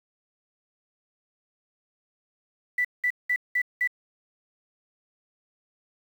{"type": "tone bursts", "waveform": "sine", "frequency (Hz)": 1975.5, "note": "B6", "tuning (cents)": 0, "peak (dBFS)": -21, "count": 5, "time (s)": [2.78, 3.875], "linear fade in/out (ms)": 5, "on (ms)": 67, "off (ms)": 190, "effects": ["8-bit"]}